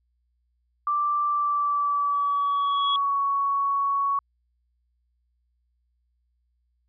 sine tone with pitch glide, 1174.7 to 1115.8 Hz, D6 to C#6, 0 to +11 cents, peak -21 dBFS, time 0.87-4.19 s, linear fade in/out 2 ms, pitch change -89 cents, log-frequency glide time 1.25-3.22 s
sine tone with exponential growth, 3341 Hz, G#7, 10 cents sharp, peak -23 dBFS, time 2.13-2.96 s, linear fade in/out 2 ms, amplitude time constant 180 ms
effects added 60 Hz sine -68 dBFS peak until 6.88 s

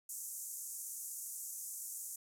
pink band-pass noise, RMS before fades -45 dBFS, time 0.09-2.16 s, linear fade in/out 5 ms, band 6500 to 14000 Hz, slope 48 dB/octave, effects none

